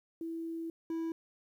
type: tone pair in turn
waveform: sine / triangle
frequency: 329.6 / 327.8 Hz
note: E4 / E4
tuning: 0 / -10 cents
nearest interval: unison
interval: 10 cents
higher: first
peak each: -36 / -31 dBFS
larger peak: second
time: 0.21-0.7 / 0.9-1.12 s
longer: first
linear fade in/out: 2 ms
effects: 11-bit